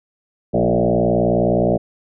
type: tone with frequency modulation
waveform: sine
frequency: 392 Hz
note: G4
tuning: in tune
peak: -13 dBFS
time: 0.53-1.78 s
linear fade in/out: 20 ms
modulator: 59.6 Hz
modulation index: 4.7
effects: none